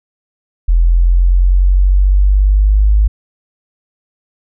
sine exponential sweep, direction up, 41.99 to 52.4 Hz, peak -6 dBFS, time 0.68-3.08 s, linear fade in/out 10 ms, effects none

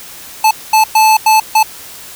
square tone bursts at uneven times, 872 Hz, A5, 16 cents flat, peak -6 dBFS, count 5, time 0.44-0.51 / 0.73-0.84 / 0.95-1.17 / 1.26-1.4 / 1.55-1.63 s, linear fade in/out 5 ms, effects white hiss -32 dBFS RMS until 2.15 s

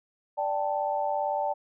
sine chord, D suspended fourth, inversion none, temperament just, 587.3 / 783.1 / 881 Hz, D5 / G5 / A5, 0 / -2 / +2 cents, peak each -30 dBFS, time 0.37-1.54 s, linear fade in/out 20 ms, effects none

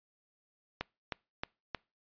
click train, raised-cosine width 0.3 ms, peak -18 dBFS, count 4, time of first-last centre 0.81-1.748 s, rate 3.2 Hz, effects noise-tail reverb RT60 0.3 s tail -26 dB re dry + resampled to 11025 Hz

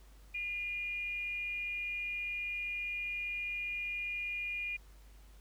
sine tone with frequency modulation, 2425 Hz, D#7, 45 cents flat, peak -35 dBFS, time 0.34-4.77 s, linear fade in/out 10 ms, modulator 398 Hz, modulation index 0.27, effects added 50 Hz sine -54 dBFS peak until 5.4 s + pink hiss -65 dBFS RMS until 5.4 s

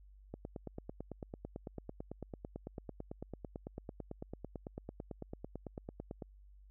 click train, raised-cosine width 2 ms, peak -29 dBFS, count 54, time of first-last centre 0.34-6.222 s, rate 9.01 Hz, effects added 49 Hz sine -56 dBFS peak until 6.7 s

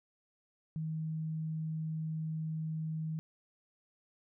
sine tone, 158.3 Hz, D#3, 30 cents sharp, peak -34 dBFS, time 0.76-3.19 s, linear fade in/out 0 ms, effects none

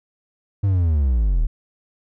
triangle linear sweep, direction down, 102.1 to 34.65 Hz, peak -13 dBFS, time 0.63-1.47 s, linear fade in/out 10 ms, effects none

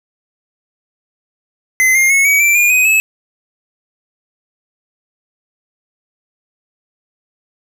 square tone with pitch steps, 2050 / 2120 / 2192 / 2267 / 2344 / 2424 / 2506 / 2592 Hz, C7 / C7 / C#7 / C#7 / D7 / D#7 / D#7 / E7, -36 / +22 / -20 / +38 / -4 / -46 / +12 / -30 cents, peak -9 dBFS, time 1.8-3 s, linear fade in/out 0 ms, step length 150 ms, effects none

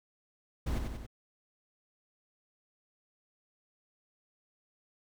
brown noise with echo, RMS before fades -32 dBFS, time 0.66-0.79 s, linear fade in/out 10 ms, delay 92 ms, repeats 3, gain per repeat -4 dB, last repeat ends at 1.066 s, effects none

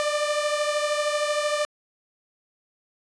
sawtooth beating tone pair, 592 / 605 Hz, D5 / D#5, +14 / -49 cents, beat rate 13 Hz, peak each -20 / -25 dBFS, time 0-1.65 s, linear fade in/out 0 ms, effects resampled to 22050 Hz

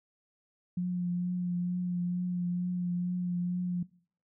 sine tone with vibrato, 177.9 Hz, F3, 32 cents sharp, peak -28 dBFS, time 0.77-3.83 s, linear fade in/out 5 ms, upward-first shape triangle, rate 2.2 Hz, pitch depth 23 cents each way, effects noise-tail reverb RT60 0.5 s tail -21 dB re dry

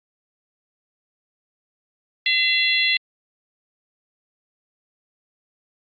harmonic tone, 680 Hz, F5, 46 cents flat, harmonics 3 / 4 / 5 / 6, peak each -21 / -22 / -23 / -24 dBFS, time 2.26-2.97 s, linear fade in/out 2 ms, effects Opus 32 kbps

